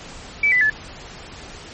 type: tone with pitch steps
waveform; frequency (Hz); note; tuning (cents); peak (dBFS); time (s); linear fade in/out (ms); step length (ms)
sine; 2305 / 1995.1 / 1726.8; D7 / B6 / A6; -33 / +17 / -33; -13; 0.43-0.7; 5; 90
effects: pink hiss -38 dBFS RMS until 1.73 s + MP3 32 kbps